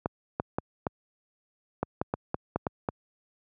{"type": "clicks", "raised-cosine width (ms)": 1, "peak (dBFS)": -13, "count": 11, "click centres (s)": [0.059, 0.399, 0.585, 0.868, 1.83, 2.015, 2.139, 2.344, 2.56, 2.668, 2.888], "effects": ["high-pass 80 Hz 12 dB/octave"]}